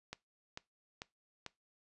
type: click train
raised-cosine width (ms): 0.2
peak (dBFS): -25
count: 4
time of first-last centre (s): 0.13-1.463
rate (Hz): 2.25
effects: noise-tail reverb RT60 0.2 s tail -21 dB re dry + resampled to 24000 Hz